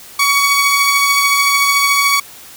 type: tone pair together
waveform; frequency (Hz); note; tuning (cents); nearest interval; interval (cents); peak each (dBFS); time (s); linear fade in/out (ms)
sawtooth; 1128.8 / 2244; C#6 / C#7; +31 / +21; octave; 1190; -10; 0.19-2.2; 5
effects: white hiss -37 dBFS RMS until 2.56 s